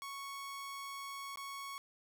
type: tone with dropouts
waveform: sawtooth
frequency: 1108 Hz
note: C#6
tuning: 1 cent flat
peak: -39 dBFS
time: 0.02-1.78 s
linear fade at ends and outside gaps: 0 ms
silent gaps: 1.358-1.373 s
effects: none